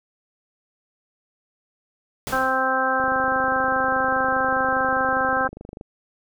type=noise with exponential decay; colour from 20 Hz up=pink; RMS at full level=-28 dBFS; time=2.27-2.73 s; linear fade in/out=0 ms; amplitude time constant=99 ms
type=harmonic tone; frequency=261.6 Hz; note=C4; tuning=in tune; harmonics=1 / 2 / 3 / 4 / 5 / 6; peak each=-31 / -26 / -25 / -27 / -25 / -24 dBFS; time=2.32-5.48 s; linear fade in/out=10 ms
type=click train; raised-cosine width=2 ms; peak=-23 dBFS; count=71; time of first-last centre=3-5.811 s; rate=24.9 Hz
effects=none